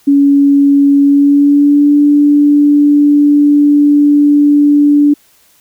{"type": "tone with pitch glide", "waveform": "sine", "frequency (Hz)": [281.6, 291], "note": ["C#4", "D4"], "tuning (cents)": [27, -16], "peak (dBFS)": -4, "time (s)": [0.07, 5.14], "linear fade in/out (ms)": 10, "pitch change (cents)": 57, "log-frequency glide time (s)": [1.01, 1.97], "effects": ["white hiss -49 dBFS RMS until 5.6 s"]}